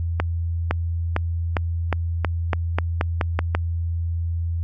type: accelerating click train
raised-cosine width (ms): 0.5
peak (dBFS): -5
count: 12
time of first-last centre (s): 0.2-3.55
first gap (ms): 510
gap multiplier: 0.89
effects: added 84 Hz sine -21 dBFS peak until 4.63 s + MP3 96 kbps